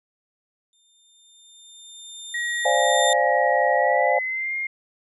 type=tone with exponential growth; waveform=25% pulse; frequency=3610 Hz; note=A7; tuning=44 cents sharp; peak=-17 dBFS; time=0.73-3.13 s; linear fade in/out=1 ms; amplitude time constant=520 ms
type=tone with pitch glide; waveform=sine; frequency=1904 to 2125 Hz; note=A#6 to C7; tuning=+36 to +26 cents; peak=-24 dBFS; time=2.34-4.67 s; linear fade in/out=5 ms; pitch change=+190 cents; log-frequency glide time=3.74-4.55 s
type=chord; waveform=sine; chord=D half-diminished seventh; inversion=third; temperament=equal; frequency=523.3 / 587.3 / 698.5 / 830.6 Hz; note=C5 / D5 / F5 / Ab5; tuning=0 / 0 / 0 / 0 cents; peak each=-23 dBFS; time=2.65-4.19 s; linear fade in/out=5 ms
effects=resampled to 32000 Hz